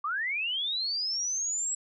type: linear sweep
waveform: sine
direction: up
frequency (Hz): 1126 to 7780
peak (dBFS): -28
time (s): 0.04-1.75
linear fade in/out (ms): 5
effects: none